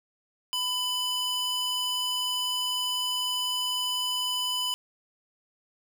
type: tone with high-pass filter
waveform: square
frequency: 998 Hz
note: B5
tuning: 18 cents sharp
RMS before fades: -29 dBFS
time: 0.53-4.74 s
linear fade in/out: 0 ms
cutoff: 2200 Hz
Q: 5.6
effects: none